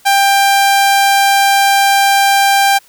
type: tone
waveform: sawtooth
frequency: 792 Hz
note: G5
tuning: 18 cents sharp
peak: -4 dBFS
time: 0.05-2.79 s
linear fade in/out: 20 ms
effects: white hiss -47 dBFS RMS until 2.88 s